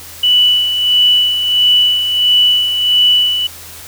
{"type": "tone with tremolo", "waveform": "sine", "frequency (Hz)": 2965, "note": "F#7", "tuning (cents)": 3, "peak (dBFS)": -6, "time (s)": [0.23, 3.47], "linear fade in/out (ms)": 5, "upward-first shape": "sine", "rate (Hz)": 1.5, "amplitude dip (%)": 55, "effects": ["added 84 Hz sine -41 dBFS peak until 3.87 s", "white hiss -33 dBFS RMS until 3.87 s"]}